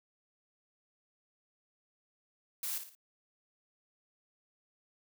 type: noise with echo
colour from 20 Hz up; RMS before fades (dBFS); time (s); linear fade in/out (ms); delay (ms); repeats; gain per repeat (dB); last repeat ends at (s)
blue; -37; 2.63-2.78; 2; 57; 3; -8; 2.951
effects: none